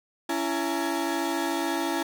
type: tone cluster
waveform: 35% pulse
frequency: 280.7 / 334.5 / 838 / 920 Hz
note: C#4 / E4 / G#5 / A#5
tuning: +22 / +25 / +15 / -23 cents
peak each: -30 / -27 / -32 / -32 dBFS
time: 0.29-2.03 s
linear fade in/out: 5 ms
effects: none